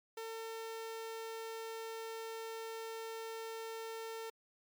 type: tone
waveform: sawtooth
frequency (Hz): 450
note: A4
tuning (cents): +39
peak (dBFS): -38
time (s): 0.17-4.3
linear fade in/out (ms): 5
effects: MP3 96 kbps